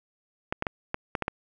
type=clicks; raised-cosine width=0.5 ms; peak=-12 dBFS; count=7; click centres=0.525 / 0.624 / 0.668 / 0.944 / 1.152 / 1.223 / 1.281 s; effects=none